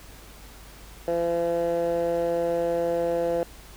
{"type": "tone with band-pass filter", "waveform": "15% pulse", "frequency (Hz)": 170, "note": "F3", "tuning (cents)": -46, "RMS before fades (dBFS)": -25, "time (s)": [1.08, 3.43], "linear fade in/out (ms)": 0, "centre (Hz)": 540, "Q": 2.9, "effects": ["added 50 Hz sine -47 dBFS peak until 3.76 s", "pink hiss -48 dBFS RMS until 3.76 s"]}